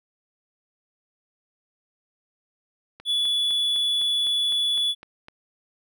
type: click train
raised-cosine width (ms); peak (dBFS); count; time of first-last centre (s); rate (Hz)
0.3; -26; 10; 3-5.284; 3.94
type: tone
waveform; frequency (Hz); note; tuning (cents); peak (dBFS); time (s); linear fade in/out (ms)
triangle; 3427; A7; -46; -19; 3.05-4.95; 50
effects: none